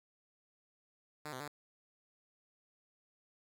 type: tone with pitch steps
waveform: 5% pulse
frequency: 150.8 / 128.6 / 146.7 Hz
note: D3 / C3 / D3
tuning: +46 / -30 / -2 cents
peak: -31 dBFS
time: 1.25-1.478 s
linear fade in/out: 2 ms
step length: 76 ms
effects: none